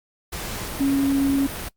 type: tone in noise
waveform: sine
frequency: 275.5 Hz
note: C#4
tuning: 11 cents flat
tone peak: -17 dBFS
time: 0.8-1.47 s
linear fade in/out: 10 ms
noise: pink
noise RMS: -31 dBFS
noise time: 0.32-1.69 s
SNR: +11 dB
effects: noise-tail reverb RT60 0.1 s tail -22 dB re dry + Opus 48 kbps